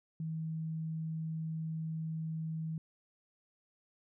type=tone; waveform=sine; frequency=160.1 Hz; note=D#3; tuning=50 cents sharp; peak=-35 dBFS; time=0.2-2.78 s; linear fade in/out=2 ms; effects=none